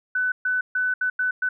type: tone bursts at uneven times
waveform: sine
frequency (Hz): 1500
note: F#6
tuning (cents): +23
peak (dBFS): -20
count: 6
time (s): 0.15-0.32 / 0.45-0.61 / 0.75-0.94 / 1.01-1.1 / 1.19-1.31 / 1.42-1.49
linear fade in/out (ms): 5
effects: none